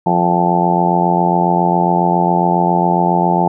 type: harmonic tone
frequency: 87.31 Hz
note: F2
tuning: in tune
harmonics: 2 / 3 / 4 / 5 / 6 / 7 / 8 / 9 / 10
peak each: -16 / -27 / -20 / -25 / -28 / -25 / -20 / -18 / -16 dBFS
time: 0.06-3.48 s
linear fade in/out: 5 ms
effects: none